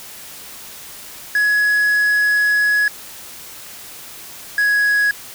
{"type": "tone pair in turn", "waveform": "triangle", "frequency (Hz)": [1681, 1668.4], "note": ["G#6", "G#6"], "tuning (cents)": [20, 7], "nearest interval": "unison", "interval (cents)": 13, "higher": "first", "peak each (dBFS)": -11, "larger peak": "neither", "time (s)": [[1.35, 2.88], [4.58, 5.11]], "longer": "first", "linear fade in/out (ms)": 2, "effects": ["white hiss -36 dBFS RMS until 5.34 s"]}